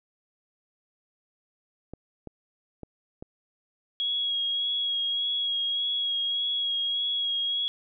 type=clicks; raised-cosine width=2 ms; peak=-25 dBFS; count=4; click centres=1.936 / 2.273 / 2.833 / 3.225 s
type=tone with vibrato; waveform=sine; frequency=3311 Hz; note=G#7; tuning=6 cents flat; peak=-25 dBFS; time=4-7.68 s; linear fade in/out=0 ms; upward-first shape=sine; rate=1.7 Hz; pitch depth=20 cents each way
effects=none